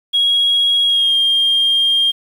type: tone with pitch glide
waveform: sine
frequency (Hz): 3305 to 3211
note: G#7 to G7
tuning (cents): -9 to +41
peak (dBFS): -10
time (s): 0.13-2.12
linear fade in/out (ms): 20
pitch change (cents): -50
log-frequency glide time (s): 0.85-1.16
effects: tanh soft clip ceiling -7 dBFS + 7-bit